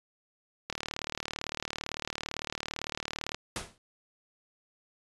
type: click train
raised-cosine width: 0.2 ms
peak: -16 dBFS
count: 101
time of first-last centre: 0.7-3.346 s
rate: 37.8 Hz
type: noise with exponential decay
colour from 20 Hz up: pink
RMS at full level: -31 dBFS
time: 3.56-3.78 s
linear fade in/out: 1 ms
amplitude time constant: 46 ms
effects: resampled to 24000 Hz